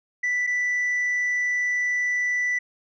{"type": "tone pair in turn", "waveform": "sine", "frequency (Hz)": [1975.5, 1975.5], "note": ["B6", "B6"], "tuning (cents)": [0, 0], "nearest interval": "unison", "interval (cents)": 0, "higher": "neither", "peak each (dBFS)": -19, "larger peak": "neither", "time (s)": [[0.23, 0.47], [0.47, 2.59]], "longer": "second", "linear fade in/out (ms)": 10, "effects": ["tanh soft clip ceiling -20 dBFS"]}